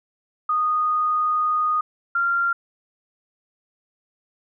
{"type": "tone pair in turn", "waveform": "sine", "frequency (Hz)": [1236, 1385.4], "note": ["D#6", "F6"], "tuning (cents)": [-12, -14], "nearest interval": "major second", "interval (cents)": 198, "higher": "second", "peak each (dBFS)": -18, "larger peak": "neither", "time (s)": [[0.49, 1.81], [2.15, 2.53]], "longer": "first", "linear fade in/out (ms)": 5, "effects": []}